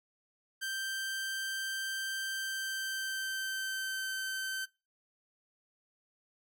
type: tone with pitch glide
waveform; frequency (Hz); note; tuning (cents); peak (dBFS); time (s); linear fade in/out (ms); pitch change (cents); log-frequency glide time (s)
sawtooth; 1567 to 1544.5; G6 to G6; -1 to -26; -31; 0.61-4.66; 20; -25; 2.27-4.11
effects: noise-tail reverb RT60 0.3 s tail -23 dB re dry